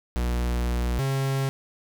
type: tone pair in turn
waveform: 45% pulse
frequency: 60.3 / 135.37 Hz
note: B1 / C#3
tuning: -41 / -41 cents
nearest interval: octave + major second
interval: 1400 cents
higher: second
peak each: -23 dBFS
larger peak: neither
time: 0.16-0.99 / 0.99-1.49 s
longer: first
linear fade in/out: 0 ms
effects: none